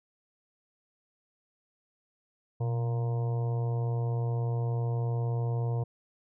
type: harmonic tone with a mistuned harmonic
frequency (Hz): 116.54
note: A#2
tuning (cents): 0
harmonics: 1 / 3 / 4 / 5 / 6 / 7 / 8 / 9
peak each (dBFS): -27 / -46 / -39 / -49 / -44 / -55 / -47 / -56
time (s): 2.6-5.84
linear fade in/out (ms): 10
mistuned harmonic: 1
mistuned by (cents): +67
effects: none